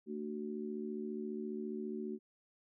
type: harmonic tone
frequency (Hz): 74.7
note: D2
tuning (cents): +30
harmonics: 3 / 4 / 5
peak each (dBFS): -41 / -46 / -42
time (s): 0.06-2.19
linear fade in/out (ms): 50
effects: none